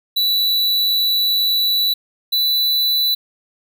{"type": "tone pair in turn", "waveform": "square", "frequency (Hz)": [3951, 3976], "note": ["B7", "B7"], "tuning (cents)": [0, 11], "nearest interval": "unison", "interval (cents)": 11, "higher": "second", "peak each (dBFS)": -15, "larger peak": "neither", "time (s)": [[0.16, 1.94], [2.32, 3.15]], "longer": "first", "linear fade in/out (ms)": 10, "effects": []}